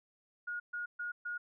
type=tone bursts; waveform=sine; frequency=1438 Hz; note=F#6; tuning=50 cents flat; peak=-36 dBFS; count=4; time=0.47-1.38 s; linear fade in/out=10 ms; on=130 ms; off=130 ms; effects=none